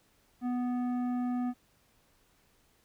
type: tone with tanh clipping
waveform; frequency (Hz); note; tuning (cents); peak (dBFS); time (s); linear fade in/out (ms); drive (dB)
triangle; 246.9; B3; 0; -31; 0.41-1.54; 50; 15
effects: pink hiss -68 dBFS RMS until 2.84 s